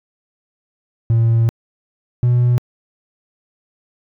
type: tone pair in turn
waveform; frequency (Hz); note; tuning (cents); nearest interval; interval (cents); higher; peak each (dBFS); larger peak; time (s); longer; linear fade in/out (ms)
triangle; 114.8 / 122.22; A#2 / B2; -26 / -18; minor second; 108; second; -8; neither; 1.1-1.49 / 2.23-2.58; first; 0
effects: tanh soft clip ceiling -5 dBFS